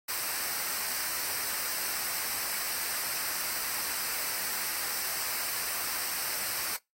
white noise with comb filter, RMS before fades -33 dBFS, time 0.08-6.77 s, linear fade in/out 10 ms, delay 0.29 ms, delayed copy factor -0.6, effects noise-tail reverb RT60 0.2 s tail -24 dB re dry + AAC 48 kbps

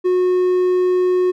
triangle tone, 364.3 Hz, F#4, 27 cents flat, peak -11 dBFS, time 0.04-1.32 s, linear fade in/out 20 ms, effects none

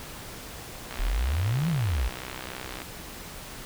click train, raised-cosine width 0.3 ms, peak -20 dBFS, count 122, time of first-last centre 0.91-2.819 s, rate 63.4 Hz
sine exponential two-way sweep, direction up then down, 34.27 to 174.61 to 50.8 Hz, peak -23 dBFS, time 0.99-2.09 s, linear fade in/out 10 ms, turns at 1.69 s
effects pink hiss -41 dBFS RMS until 3.65 s

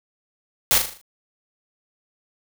white noise with echo, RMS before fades -17 dBFS, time 0.71-0.78 s, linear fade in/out 0 ms, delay 39 ms, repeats 6, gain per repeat -6 dB, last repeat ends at 1.014 s, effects none

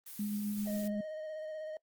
blue noise, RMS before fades -47 dBFS, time 0.06-0.88 s, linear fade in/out 5 ms
sine tone with tremolo, 207.7 Hz, G#3, in tune, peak -32 dBFS, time 0.19-1.01 s, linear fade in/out 5 ms, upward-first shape sine, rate 7.6 Hz, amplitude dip 25%
triangle tone with vibrato, 622.3 Hz, D#5, in tune, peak -37 dBFS, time 0.67-1.77 s, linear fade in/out 2 ms, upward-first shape square, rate 16 Hz, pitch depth 17 cents each way
effects noise-tail reverb RT60 0.1 s tail -22 dB re dry + Opus 24 kbps

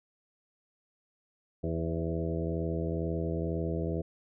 harmonic tone with a mistuned harmonic, 82.1 Hz, E2, 6 cents flat, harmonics 1 / 2 / 3 / 4 / 5 / 6 / 7 / 8, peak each -35 / -34 / -43 / -37 / -38 / -39 / -46 / -42 dBFS, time 1.63-4.02 s, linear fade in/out 10 ms, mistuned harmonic 6, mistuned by +33 cents, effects none

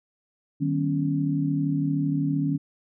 sine tone cluster, 154 / 191.4 / 244.7 / 277.5 Hz, D#3 / G3 / B3 / C#4, -17 / -41 / -16 / +2 cents, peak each -25 / -34 / -34 / -25 dBFS, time 0.6-2.58 s, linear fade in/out 20 ms, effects none

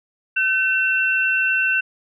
sine tone pair together, 1527 / 2704 Hz, G6 / E7, -46 / +43 cents, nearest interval minor seventh, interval 989 cents, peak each -19 dBFS, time 0.36-1.81 s, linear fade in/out 10 ms, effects none

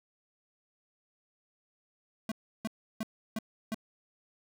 square tone bursts, 220 Hz, A3, in tune, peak -32 dBFS, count 5, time 2.29-3.745 s, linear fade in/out 2 ms, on 27 ms, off 330 ms, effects none

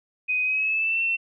sine tone with pitch glide, 2503 to 2698 Hz, D#7 to E7, +10 to +40 cents, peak -21 dBFS, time 0.28-1.17 s, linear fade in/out 20 ms, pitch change +130 cents, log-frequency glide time 0.43-1.01 s, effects none

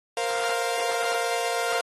sawtooth chord, Bb suspended second, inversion none, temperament equal with one note detuned, 466.2 / 525.7 / 698.5 Hz, Bb4 / C5 / F5, 0 / +8 / 0 cents, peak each -25 / -28 / -24 dBFS, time 0.17-1.81 s, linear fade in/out 2 ms, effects AAC 32 kbps

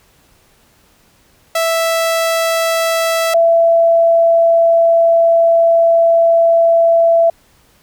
sawtooth / sine tone pair in turn, 659 / 668.6 Hz, E5 / E5, -1 / +24 cents, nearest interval unison, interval 25 cents, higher second, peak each -9 / -7 dBFS, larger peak second, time 1.55-3.34 / 3.34-7.3 s, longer second, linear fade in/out 5 ms, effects pink hiss -52 dBFS RMS until 7.82 s

